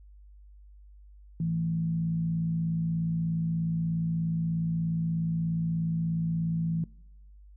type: tone with frequency modulation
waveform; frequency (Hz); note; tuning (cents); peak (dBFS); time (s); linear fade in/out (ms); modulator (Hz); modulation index
sine; 164.81; E3; 0; -26; 1.4-6.84; 2; 56.8; 0.37
effects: noise-tail reverb RT60 0.8 s tail -22 dB re dry + added 50 Hz sine -49 dBFS peak until 7.56 s